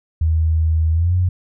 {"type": "tone with pitch glide", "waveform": "sine", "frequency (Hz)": [80, 90.32], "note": ["D#2", "F#2"], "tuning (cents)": [49, -41], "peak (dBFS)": -13, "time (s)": [0.21, 1.29], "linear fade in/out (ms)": 5, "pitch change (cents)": 210, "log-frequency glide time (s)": [0.92, 1.15], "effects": []}